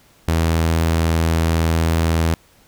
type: tone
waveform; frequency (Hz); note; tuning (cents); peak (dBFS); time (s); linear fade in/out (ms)
sawtooth; 81.9; E2; -11; -11; 0.28-2.34; 0
effects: pink hiss -53 dBFS RMS until 2.67 s